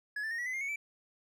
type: tone with pitch steps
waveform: triangle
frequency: 1691 / 1768.9 / 1850.5 / 1935.7 / 2025 / 2118 / 2216 / 2318 Hz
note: G#6 / A6 / A#6 / B6 / B6 / C7 / C#7 / D7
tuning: +31 / +9 / -13 / -35 / +43 / +21 / -1 / -23 cents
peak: -32 dBFS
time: 0.16-0.76 s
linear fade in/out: 5 ms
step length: 75 ms
effects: none